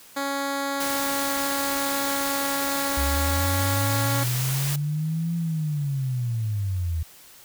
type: tone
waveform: 10% pulse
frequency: 278 Hz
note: C#4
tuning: 5 cents sharp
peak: -17 dBFS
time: 0.16-4.24 s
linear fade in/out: 10 ms
type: noise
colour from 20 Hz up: white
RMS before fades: -30 dBFS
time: 0.8-4.76 s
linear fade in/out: 5 ms
type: linear two-way sweep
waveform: sine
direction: up then down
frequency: 65.41 to 170 to 78 Hz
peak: -23 dBFS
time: 2.97-7.03 s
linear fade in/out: 5 ms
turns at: 5.35 s
effects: white hiss -49 dBFS RMS until 7.44 s